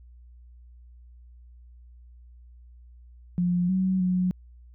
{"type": "tone with pitch steps", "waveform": "sine", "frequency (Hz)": [176.9, 187.6, 182.4], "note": ["F3", "F#3", "F#3"], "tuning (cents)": [23, 24, -24], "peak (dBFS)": -21, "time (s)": [3.38, 4.31], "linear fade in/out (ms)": 0, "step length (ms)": 310, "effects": ["added 60 Hz sine -47 dBFS peak until 4.74 s"]}